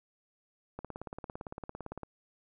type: click train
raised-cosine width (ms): 1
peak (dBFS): -26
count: 23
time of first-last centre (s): 0.79-2.033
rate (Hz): 17.7
effects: none